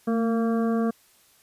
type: harmonic tone with a mistuned harmonic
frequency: 229.5 Hz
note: A#3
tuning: 27 cents flat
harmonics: 1 / 2 / 3 / 5 / 6 / 7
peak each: -22 / -28 / -33 / -36 / -43 / -44 dBFS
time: 0.07-0.91 s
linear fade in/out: 10 ms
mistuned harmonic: 1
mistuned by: -30 cents
effects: white hiss -59 dBFS RMS until 1.42 s + resampled to 32000 Hz